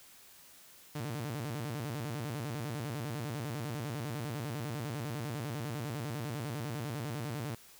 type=tone with vibrato; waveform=sawtooth; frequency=130.81 Hz; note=C3; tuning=in tune; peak=-32 dBFS; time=0.95-7.55 s; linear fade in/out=5 ms; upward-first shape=square; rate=10 Hz; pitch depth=230 cents each way; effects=white hiss -57 dBFS RMS until 7.79 s